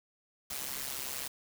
white noise with amplitude modulation, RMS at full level -35 dBFS, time 0.5-1.28 s, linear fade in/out 5 ms, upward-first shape sine, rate 135 Hz, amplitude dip 80%, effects none

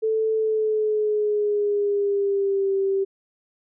sine tone with pitch glide, 440 to 389.7 Hz, A4 to G4, 0 to -10 cents, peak -19 dBFS, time 0.02-3.05 s, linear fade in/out 20 ms, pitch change -210 cents, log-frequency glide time 0.34-2.73 s, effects none

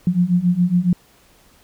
sine beating tone pair, 173.4 / 180.6 Hz, F3 / F#3, -12 / -42 cents, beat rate 7.2 Hz, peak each -18 / -16 dBFS, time 0.07-0.93 s, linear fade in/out 2 ms, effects pink hiss -53 dBFS RMS until 1.63 s

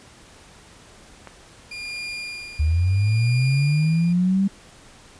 click, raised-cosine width 0.5 ms, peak -22 dBFS, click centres 1.273 s
30% pulse tone with tremolo, 2413 Hz, D7, 46 cents sharp, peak -26 dBFS, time 1.71-4.13 s, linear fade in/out 5 ms, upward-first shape sine, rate 0.71 Hz, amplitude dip 80%
sine linear sweep, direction up, 73.3 to 198.5 Hz, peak -16 dBFS, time 2.59-4.48 s, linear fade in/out 10 ms
effects pink hiss -48 dBFS RMS until 5.19 s + resampled to 22050 Hz

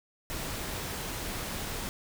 pink noise, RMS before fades -36 dBFS, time 0.3-1.89 s, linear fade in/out 0 ms, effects none

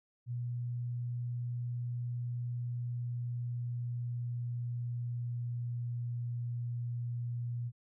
sine tone with pitch glide, 121.2 to 119.95 Hz, B2 to A#2, -32 to +50 cents, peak -34 dBFS, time 0.26-7.72 s, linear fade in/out 50 ms, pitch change -18 cents, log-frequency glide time 2.53-6.43 s, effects none

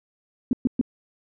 sine tone bursts, 251 Hz, B3, 28 cents sharp, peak -16 dBFS, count 3, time 0.51-0.813 s, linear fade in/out 2 ms, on 21 ms, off 120 ms, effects none

